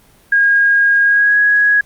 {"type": "tone with pitch glide", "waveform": "sine", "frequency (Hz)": [1630, 1665.2], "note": ["G#6", "G#6"], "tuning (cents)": [-33, 4], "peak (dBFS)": -8, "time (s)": [0.32, 1.81], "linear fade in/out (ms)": 5, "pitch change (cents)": 37, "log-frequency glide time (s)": [1.04, 1.38], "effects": ["pink hiss -49 dBFS RMS until 1.85 s", "Opus 24 kbps"]}